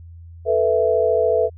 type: chord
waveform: sine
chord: A suspended second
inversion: none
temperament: equal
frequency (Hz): 440 / 493.9 / 659.3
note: A4 / B4 / E5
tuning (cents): 0 / 0 / 0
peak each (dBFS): -19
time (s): 0.45-1.5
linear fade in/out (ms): 50
effects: added 84 Hz sine -37 dBFS peak until 1.57 s